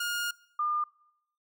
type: tone pair in turn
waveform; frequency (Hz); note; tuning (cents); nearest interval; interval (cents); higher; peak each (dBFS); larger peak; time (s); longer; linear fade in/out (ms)
sawtooth / sine; 1423 / 1205.9; F6 / D6; +32 / +45; minor third; 287; first; -26; neither; 0-0.31 / 0.59-0.84; first; 5
effects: noise-tail reverb RT60 0.8 s tail -24 dB re dry

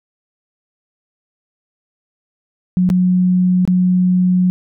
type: tone with dropouts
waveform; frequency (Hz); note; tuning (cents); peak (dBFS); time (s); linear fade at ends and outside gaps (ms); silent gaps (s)
sine; 182; F#3; -28; -10; 2.77-4.5; 0; 2.891-2.901 / 3.652-3.676
effects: none

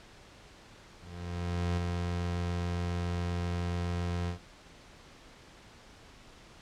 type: tone with ADSR envelope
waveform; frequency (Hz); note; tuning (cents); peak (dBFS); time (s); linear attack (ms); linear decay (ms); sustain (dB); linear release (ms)
30% pulse; 87.31; F2; 0; -25; 0.98-4.39; 790; 15; -3; 110
effects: pink hiss -54 dBFS RMS until 6.61 s + low-pass 6000 Hz 12 dB/octave

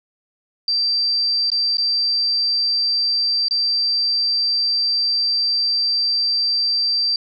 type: tone with dropouts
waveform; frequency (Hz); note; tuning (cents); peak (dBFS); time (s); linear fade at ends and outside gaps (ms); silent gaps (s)
sine; 4691; D8; -3; -16; 0.68-7.16; 2; 1.502-1.517 / 1.771-1.782 / 3.484-3.509
effects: none

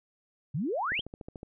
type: exponential sweep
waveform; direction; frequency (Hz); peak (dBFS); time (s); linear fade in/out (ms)
sine; up; 125.1 to 3359; -28; 0.54-1.01; 10
type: click train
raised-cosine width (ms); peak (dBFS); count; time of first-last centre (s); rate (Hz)
2; -28; 8; 0.92-1.431; 13.7
effects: none

